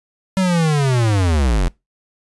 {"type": "linear sweep", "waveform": "square", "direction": "down", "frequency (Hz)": [192.6, 39.26], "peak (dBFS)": -14, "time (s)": [0.37, 1.68], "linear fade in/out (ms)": 0, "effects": ["noise-tail reverb RT60 0.2 s tail -23 dB re dry", "resampled to 24000 Hz"]}